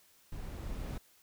brown noise with level ramp, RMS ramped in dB -43 to -37 dBFS, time 0.32-0.98 s, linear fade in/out 5 ms, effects white hiss -65 dBFS RMS until 1.22 s

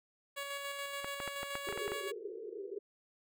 10% pulse tone with tremolo, 562 Hz, C#5, 24 cents sharp, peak -30 dBFS, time 0.36-2.12 s, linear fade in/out 20 ms, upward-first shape square, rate 7 Hz, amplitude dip 30%
clicks, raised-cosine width 0.5 ms, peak -24 dBFS, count 10, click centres 1.045 / 1.202 / 1.277 / 1.431 / 1.554 / 1.688 / 1.726 / 1.776 / 1.879 / 1.919 s
pink band-pass noise, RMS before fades -43 dBFS, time 1.67-2.79 s, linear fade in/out 5 ms, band 370 to 460 Hz, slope 96 dB/octave
effects none

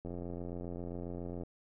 click train, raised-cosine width 2 ms, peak -29 dBFS, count 122, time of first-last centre 0.05-1.434 s, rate 87.4 Hz, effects none

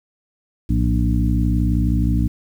harmonic tone with a mistuned harmonic, 59.3 Hz, A#1, 30 cents sharp, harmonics 1 / 2 / 3 / 4 / 5, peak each -18 / -21 / -23 / -24 / -25 dBFS, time 0.69-2.28 s, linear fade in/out 10 ms, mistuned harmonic 2, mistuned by -99 cents, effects 8-bit

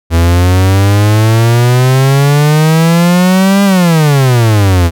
45% pulse exponential two-way sweep, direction up then down, 82.2 to 201.1 to 82.2 Hz, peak -5 dBFS, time 0.1-4.91 s, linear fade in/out 50 ms, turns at 3.64 s, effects none

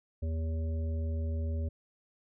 harmonic tone, 80.6 Hz, E2, 38 cents flat, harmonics 1 / 3 / 5 / 7, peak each -30 / -43 / -48 / -47 dBFS, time 0.22-1.69 s, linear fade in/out 10 ms, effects none

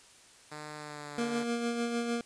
5% pulse tone with pitch glide, 150.9 to 145.59 Hz, D3 to D3, +47 to -15 cents, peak -30 dBFS, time 0.51-1.44 s, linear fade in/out 10 ms, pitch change -62 cents, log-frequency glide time 0.76-1.17 s
25% pulse tone with tremolo, 235.6 Hz, A#3, 19 cents sharp, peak -25 dBFS, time 1.18-2.21 s, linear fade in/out 2 ms, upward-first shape sine, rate 6.6 Hz, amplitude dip 40%
effects white hiss -57 dBFS RMS until 2.25 s + resampled to 22050 Hz

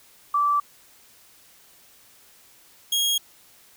sine / sawtooth tone pair in turn, 1163 / 3276 Hz, D6 / G#7, -17 / -24 cents, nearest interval octave + tritone, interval 1793 cents, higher second, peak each -18 / -17 dBFS, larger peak second, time 0.34-0.6 / 2.92-3.18 s, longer neither, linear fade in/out 5 ms, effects white hiss -54 dBFS RMS until 3.76 s

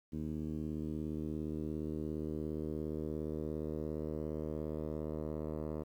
10% pulse tone with low-pass filter sweep, 77.2 Hz, D#2, 13 cents flat, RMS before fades -39 dBFS, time 0.12-5.84 s, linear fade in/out 20 ms, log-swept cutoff 270 to 690 Hz, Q 1.8, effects 11-bit

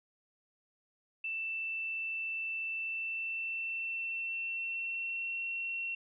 sine tone with pitch glide, 2663 to 2722 Hz, E7 to F7, +17 to -45 cents, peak -34 dBFS, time 1.24-5.95 s, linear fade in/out 5 ms, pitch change +38 cents, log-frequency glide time 2.73-5.42 s, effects none

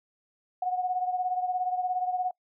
sine beating tone pair, 729 / 746 Hz, F#5 / F#5, -26 / +14 cents, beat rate 17 Hz, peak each -27 / -33 dBFS, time 0.62-2.31 s, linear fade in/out 5 ms, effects noise-tail reverb RT60 0.1 s tail -26 dB re dry

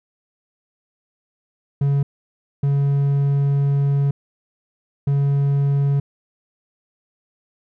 triangle tone bursts at uneven times, 140.5 Hz, C#3, 24 cents sharp, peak -13 dBFS, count 3, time 1.81-2.03 / 2.63-4.11 / 5.07-6 s, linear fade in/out 5 ms, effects none

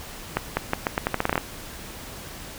accelerating click train, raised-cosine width 0.5 ms, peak -6 dBFS, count 13, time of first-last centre 0.37-1.378 s, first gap 200 ms, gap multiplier 0.82, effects pink hiss -39 dBFS RMS until 2.58 s

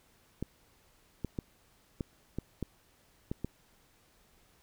clicks, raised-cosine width 3 ms, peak -21 dBFS, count 8, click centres 0.426 / 1.247 / 1.388 / 2.008 / 2.386 / 2.627 / 3.315 / 3.446 s, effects pink hiss -66 dBFS RMS until 4.62 s

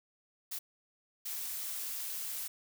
blue noise bursts at uneven times, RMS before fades -39 dBFS, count 2, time 0.51-0.59 / 1.25-2.48 s, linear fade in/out 10 ms, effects none

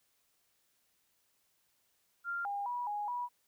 sine tone with pitch steps, 1392 / 807 / 973 / 828 / 974 Hz, F6 / G#5 / B5 / G#5 / B5, -6 / -50 / -26 / -5 / -24 cents, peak -34 dBFS, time 2.24-3.29 s, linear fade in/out 50 ms, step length 210 ms, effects white hiss -75 dBFS RMS until 3.47 s

